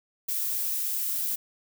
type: noise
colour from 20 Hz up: violet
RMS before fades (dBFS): -29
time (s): 0.28-1.36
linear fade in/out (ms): 10
effects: none